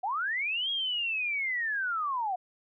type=linear two-way sweep; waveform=sine; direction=up then down; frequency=704 to 3302 to 704 Hz; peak=-28 dBFS; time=0.03-2.36 s; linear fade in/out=10 ms; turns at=0.7 s; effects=none